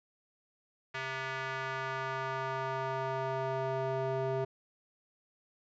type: tone with band-pass filter sweep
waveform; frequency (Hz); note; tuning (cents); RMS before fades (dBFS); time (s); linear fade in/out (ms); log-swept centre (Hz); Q
square; 132.6; C3; +23; -35; 0.94-4.45; 10; 1900 to 530; 1.5
effects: resampled to 16000 Hz